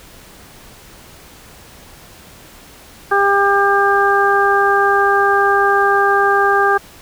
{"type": "harmonic tone", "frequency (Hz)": 399.3, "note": "G4", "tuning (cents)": 32, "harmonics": [1, 2, 3, 4], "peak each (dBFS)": [-16, -16, -16, -16], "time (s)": [3.11, 6.78], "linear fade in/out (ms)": 10, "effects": ["pink hiss -41 dBFS RMS until 7.01 s"]}